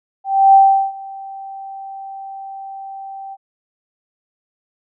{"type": "tone with ADSR envelope", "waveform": "sine", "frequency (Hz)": 780, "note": "G5", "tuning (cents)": -9, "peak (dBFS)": -4, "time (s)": [0.24, 3.37], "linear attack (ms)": 300, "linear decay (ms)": 380, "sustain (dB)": -24, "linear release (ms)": 42, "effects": []}